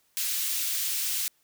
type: high-pass noise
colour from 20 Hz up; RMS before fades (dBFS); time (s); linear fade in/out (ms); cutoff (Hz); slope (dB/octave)
white; -29; 0.17-1.28; 0; 2600; 12
effects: white hiss -68 dBFS RMS until 1.43 s